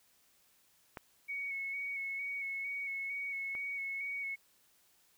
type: clicks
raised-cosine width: 0.5 ms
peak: -27 / -34 dBFS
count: 2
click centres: 0.972 / 3.551 s
type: tone with vibrato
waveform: sine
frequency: 2217 Hz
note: C#7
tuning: in tune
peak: -36 dBFS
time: 1.28-4.36 s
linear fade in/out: 20 ms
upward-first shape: square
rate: 2.2 Hz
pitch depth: 19 cents each way
effects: white hiss -69 dBFS RMS until 5.17 s